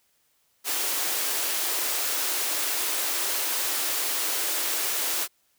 white high-pass noise, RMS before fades -27 dBFS, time 0.64-5.28 s, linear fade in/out 50 ms, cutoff 290 Hz, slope 48 dB/octave, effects white hiss -68 dBFS RMS until 5.58 s

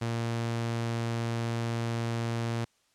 sawtooth tone, 116.1 Hz, A#2, 7 cents flat, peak -25 dBFS, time 0.01-2.65 s, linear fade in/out 10 ms, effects white hiss -69 dBFS RMS until 2.94 s + low-pass 8000 Hz 12 dB/octave

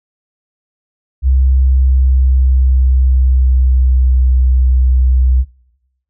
sine tone with pitch glide, 65.41 to 63.58 Hz, C2 to C2, 0 to -49 cents, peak -7 dBFS, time 1.22-5.45 s, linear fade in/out 50 ms, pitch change -49 cents, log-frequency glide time 1.52-4.22 s, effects noise-tail reverb RT60 0.9 s tail -22 dB re dry

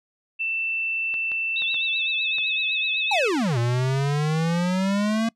sine tone with pitch glide, 2669 to 2584 Hz, E7 to E7, +21 to -35 cents, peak -23 dBFS, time 0.39-3.29 s, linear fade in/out 20 ms, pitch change -56 cents, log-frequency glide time 1.7-2.45 s
clicks, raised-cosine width 0.3 ms, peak -23 dBFS, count 5, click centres 1.141 / 1.317 / 1.621 / 1.744 / 2.384 s
sine tone with vibrato, 3656 Hz, A#7, 34 cents flat, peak -26 dBFS, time 1.56-3.19 s, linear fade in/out 2 ms, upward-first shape triangle, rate 7.9 Hz, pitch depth 130 cents each way
square exponential two-way sweep, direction down then up, 880 to 116.54 to 229.4 Hz, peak -21 dBFS, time 3.11-5.29 s, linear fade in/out 5 ms, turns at 3.58 s
effects noise-tail reverb RT60 0.1 s tail -24 dB re dry + low-pass 7000 Hz 12 dB/octave

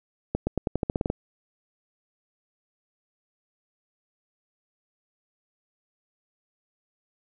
accelerating click train, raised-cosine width 2 ms, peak -11 dBFS, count 11, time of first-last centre 0.35-1.101 s, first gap 120 ms, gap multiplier 0.89, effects none

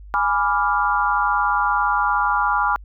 sine chord, G# diminished seventh, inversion none, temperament equal, 830.6 / 987.8 / 1174.7 / 1396.9 Hz, G#5 / B5 / D6 / F6, 0 / 0 / 0 / 0 cents, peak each -22 dBFS, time 0.14-2.76 s, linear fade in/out 0 ms, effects added 50 Hz sine -37 dBFS peak until 2.84 s

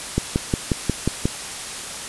click train, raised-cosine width 3 ms, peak -5 dBFS, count 7, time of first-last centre 0.18-1.255 s, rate 5.58 Hz, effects white hiss -31 dBFS RMS until 2.08 s + resampled to 24000 Hz

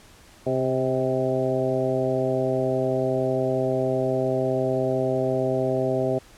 harmonic tone with a mistuned harmonic, 130.81 Hz, C3, in tune, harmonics 1 / 2 / 3 / 4 / 5 / 6, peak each -29 / -29 / -26 / -28 / -26 / -36 dBFS, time 0.46-6.19 s, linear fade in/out 10 ms, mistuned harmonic 5, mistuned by -27 cents, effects pink hiss -51 dBFS RMS until 6.37 s + low-pass 11000 Hz 12 dB/octave

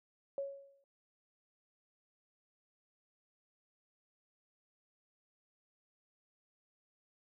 sine tone with exponential decay, 554.4 Hz, C#5, in tune, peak -33 dBFS, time 0.38-0.84 s, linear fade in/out 1 ms, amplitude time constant 100 ms, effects none

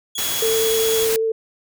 25% pulse tone, 3351 Hz, G#7, 15 cents sharp, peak -22 dBFS, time 0.15-1.05 s, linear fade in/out 5 ms
white noise, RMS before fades -24 dBFS, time 0.18-1.16 s, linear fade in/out 0 ms
sine tone with vibrato, 446.6 Hz, A4, 26 cents sharp, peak -17 dBFS, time 0.42-1.32 s, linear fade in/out 5 ms, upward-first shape sine, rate 10 Hz, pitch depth 10 cents each way
effects none

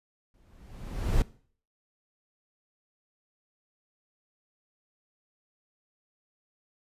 brown noise with exponential growth, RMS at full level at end -23 dBFS, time 0.34-1.22 s, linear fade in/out 2 ms, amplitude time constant 190 ms, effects noise-tail reverb RT60 0.5 s tail -20 dB re dry + resampled to 32000 Hz

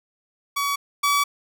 sawtooth tone pair in turn, 1133 / 1142.9 Hz, C#6 / D6, +37 / -47 cents, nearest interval unison, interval 16 cents, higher second, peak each -18 / -14 dBFS, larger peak second, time 0.56-0.76 / 1.03-1.24 s, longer second, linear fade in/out 10 ms, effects none

